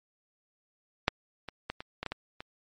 clicks, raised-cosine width 0.3 ms, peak -6 / -22 / -16 / -22 / -18 / -17 / -18 / -23 dBFS, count 8, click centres 1.081 / 1.487 / 1.7 / 1.805 / 2.03 / 2.063 / 2.12 / 2.405 s, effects MP3 48 kbps

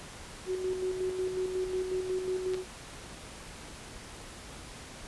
sine tone with tremolo, 371.1 Hz, F#4, 5 cents sharp, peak -28 dBFS, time 0.46-2.65 s, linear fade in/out 50 ms, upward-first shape square, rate 5.5 Hz, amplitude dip 45%
clicks, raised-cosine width 0.2 ms, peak -24 dBFS, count 2, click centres 2.536 / 2.544 s
effects pink hiss -46 dBFS RMS until 5.07 s + resampled to 24000 Hz

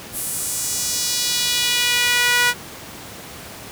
sawtooth tone with high-pass filter sweep, 487 Hz, B4, 24 cents flat, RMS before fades -20 dBFS, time 0.12-2.54 s, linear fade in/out 50 ms, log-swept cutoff 11000 to 1500 Hz, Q 1.5, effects pink hiss -36 dBFS RMS until 3.71 s + high-pass 80 Hz 12 dB/octave

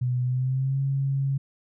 sine tone with pitch glide, 124.8 to 136.88 Hz, B2 to C#3, +19 to -22 cents, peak -22 dBFS, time 0.01-1.38 s, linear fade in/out 10 ms, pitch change +159 cents, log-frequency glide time 0.23-0.8 s, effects none

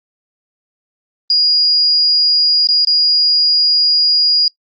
sine tone with dropouts, 4871 Hz, D#8, 38 cents flat, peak -9 dBFS, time 1.3-4.48 s, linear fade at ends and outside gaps 2 ms, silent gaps 2.672-2.687 / 2.849-2.871 s, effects noise-tail reverb RT60 0.1 s tail -23 dB re dry + Opus 32 kbps

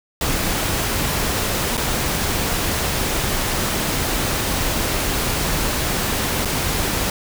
pink noise with dropouts, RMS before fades -21 dBFS, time 0.21-7.1 s, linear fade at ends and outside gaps 2 ms, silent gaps 1.771-1.776 / 6.45-6.455 s, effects none

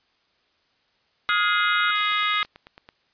sine tone, 1425 Hz, F6, 34 cents sharp, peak -23 dBFS, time 1.29-1.91 s, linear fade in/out 5 ms
harmonic tone, 416.6 Hz, G#4, 5 cents sharp, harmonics 3 / 4 / 5 / 6 / 7 / 8 / 9, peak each -24 / -31 / -26 / -33 / -33 / -32 / -29 dBFS, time 1.29-2.43 s, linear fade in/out 0 ms
click train, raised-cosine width 0.3 ms, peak -27 dBFS, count 10, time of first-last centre 1.9-2.889 s, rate 9.1 Hz
violet noise, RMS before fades -32 dBFS, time 1.95-2.46 s, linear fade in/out 5 ms
effects white hiss -66 dBFS RMS until 3.13 s + resampled to 11025 Hz

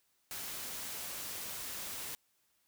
white noise, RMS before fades -42 dBFS, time 0.31-2.15 s, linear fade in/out 0 ms, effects white hiss -75 dBFS RMS until 2.67 s

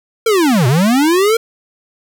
square linear two-way sweep, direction down then up, 466.2 to 116.54 to 466.2 Hz, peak -10 dBFS, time 0.26-1.37 s, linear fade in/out 5 ms, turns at 0.67 s, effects none

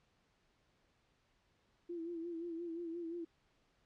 sine tone with vibrato, 337.2 Hz, E4, 39 cents sharp, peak -40 dBFS, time 1.89-3.25 s, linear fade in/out 10 ms, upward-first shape sine, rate 5.7 Hz, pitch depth 60 cents each way, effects pink hiss -75 dBFS RMS until 3.85 s + low-pass 5000 Hz 12 dB/octave

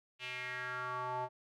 square tone with band-pass filter sweep, 126 Hz, B2, 35 cents sharp, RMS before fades -40 dBFS, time 0.19-1.29 s, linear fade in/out 50 ms, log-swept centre 2800 to 780 Hz, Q 4.1, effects none

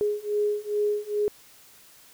sine beating tone pair, 415.3 / 417.7 Hz, G#4 / G#4, 0 / +10 cents, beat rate 2.4 Hz, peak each -27 / -26 dBFS, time 0.01-1.28 s, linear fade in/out 0 ms, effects white hiss -53 dBFS RMS until 2.13 s

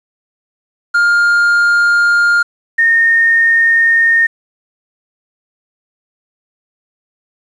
triangle / sine tone pair in turn, 1408 / 1834.8 Hz, F6 / A#6, +14 / -28 cents, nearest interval perfect fourth, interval 458 cents, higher second, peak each -6 / -7 dBFS, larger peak first, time 0.94-2.43 / 2.78-4.27 s, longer neither, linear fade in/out 10 ms, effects resampled to 22050 Hz + 7-bit

